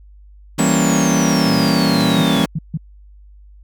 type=chord; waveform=40% pulse; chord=E diminished seventh; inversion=none; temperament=equal; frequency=164.81 / 196 / 233.1 / 277.2 Hz; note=E3 / G3 / Bb3 / Db4; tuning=0 / 0 / 0 / 0 cents; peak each=-18 dBFS; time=0.58-2.46 s; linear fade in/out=10 ms
type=exponential sweep; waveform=sine; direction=down; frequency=7960 to 3322 Hz; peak=-23 dBFS; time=0.59-2.44 s; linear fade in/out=0 ms
type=tone with tremolo; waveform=sine; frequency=116.54 Hz; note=A#2; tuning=in tune; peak=-25 dBFS; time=1.45-2.33 s; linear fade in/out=10 ms; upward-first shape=triangle; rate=2.1 Hz; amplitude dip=90%
type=tone bursts; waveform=sine; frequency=158.2 Hz; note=D#3; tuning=29 cents sharp; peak=-17 dBFS; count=4; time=2.18-2.774 s; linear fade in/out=5 ms; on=36 ms; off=150 ms
effects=added 50 Hz sine -40 dBFS peak until 3.63 s